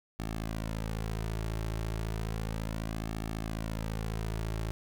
sawtooth tone with flanger, 54.6 Hz, A1, 13 cents flat, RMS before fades -35 dBFS, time 0.19-4.71 s, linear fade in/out 0 ms, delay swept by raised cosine 2 to 4.1 ms, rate 0.33 Hz, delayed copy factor -0.65, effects none

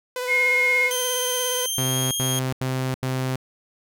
sawtooth tone with vibrato, 500 Hz, B4, 21 cents sharp, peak -22 dBFS, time 0.16-1.66 s, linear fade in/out 2 ms, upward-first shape triangle, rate 17 Hz, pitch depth 27 cents each way
sine tone, 2146 Hz, C7, 43 cents sharp, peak -17 dBFS, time 0.27-0.91 s, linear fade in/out 50 ms
15% pulse tone with pitch glide, 3136 to 3235 Hz, G7 to G#7, 0 to -46 cents, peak -17 dBFS, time 0.91-2.39 s, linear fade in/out 0 ms, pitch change +54 cents, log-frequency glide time 1.66-1.97 s
sawtooth tone bursts, 130 Hz, C3, 11 cents flat, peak -19 dBFS, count 4, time 1.78-3.358 s, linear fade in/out 0 ms, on 330 ms, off 86 ms
effects none

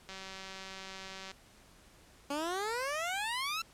click train, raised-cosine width 0.2 ms, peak -28 dBFS, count 235, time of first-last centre 0.09-1.315 s, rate 191 Hz
15% pulse exponential sweep, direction up, 277.2 to 1361 Hz, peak -27 dBFS, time 2.3-3.62 s, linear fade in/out 5 ms
effects pink hiss -60 dBFS RMS until 3.73 s + low-pass 11000 Hz 12 dB/octave

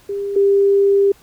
sine tone pair in turn, 400.7 / 397.7 Hz, G4 / G4, +38 / +25 cents, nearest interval unison, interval 13 cents, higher first, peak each -20 / -10 dBFS, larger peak second, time 0.09-0.36 / 0.36-1.12 s, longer second, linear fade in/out 5 ms, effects pink hiss -50 dBFS RMS until 1.22 s

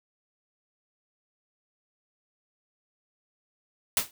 white noise with exponential decay, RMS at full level -20 dBFS, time 3.97-4.11 s, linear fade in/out 1 ms, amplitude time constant 30 ms, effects none

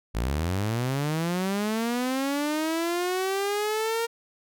sawtooth linear sweep, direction up, 51.4 to 466.2 Hz, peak -21 dBFS, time 0.14-4.07 s, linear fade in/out 20 ms, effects none

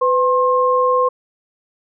sine tone pair together, 503 / 1065.8 Hz, B4 / C6, +32 / +32 cents, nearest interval octave + minor second, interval 1300 cents, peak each -15 dBFS, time 0.01-1.09 s, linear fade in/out 10 ms, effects none

